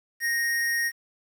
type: tone with amplitude modulation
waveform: square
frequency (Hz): 1864.7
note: A#6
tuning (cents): 0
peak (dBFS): -23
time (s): 0.2-0.92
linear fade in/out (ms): 50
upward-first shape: sine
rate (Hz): 253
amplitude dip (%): 25
effects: 9-bit